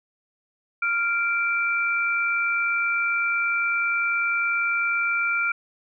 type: tone pair together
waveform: sine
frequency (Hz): 1393.8 / 2344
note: F6 / D7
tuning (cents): -4 / -4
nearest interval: major sixth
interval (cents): 900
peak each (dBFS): -23 / -24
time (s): 0.82-5.52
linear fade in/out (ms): 5
effects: none